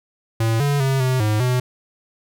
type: tone with pitch steps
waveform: square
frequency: 113 / 143 / 134.5 / 129 / 106.8 / 125.7 Hz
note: A2 / D3 / C3 / C3 / G#2 / B2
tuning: +47 / -46 / +48 / -24 / +49 / +31 cents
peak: -17 dBFS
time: 0.4-1.6 s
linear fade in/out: 5 ms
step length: 200 ms
effects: none